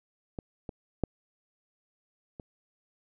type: clicks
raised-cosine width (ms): 2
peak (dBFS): -23 / -24 / -13 / -28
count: 4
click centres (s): 0.388 / 0.692 / 1.037 / 2.398
effects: none